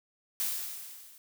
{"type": "noise with level ramp", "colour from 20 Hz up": "blue", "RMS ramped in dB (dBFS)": [-30, -55], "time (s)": [0.4, 1.18], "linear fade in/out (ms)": 0, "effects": []}